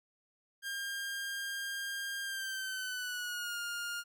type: tone with pitch glide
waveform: sawtooth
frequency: 1606 to 1414.3 Hz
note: G6 to F6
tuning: +41 to +21 cents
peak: -33 dBFS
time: 0.62-4.04 s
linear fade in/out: 50 ms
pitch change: -220 cents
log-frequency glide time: 2.22-3.59 s
effects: none